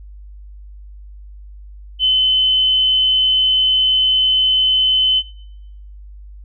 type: tone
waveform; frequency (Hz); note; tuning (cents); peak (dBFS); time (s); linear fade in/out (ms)
sine; 3043; F#7; +48; -11; 1.99-5.23; 50
effects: noise-tail reverb RT60 0.9 s tail -23 dB re dry + added 50 Hz sine -34 dBFS peak until 6.44 s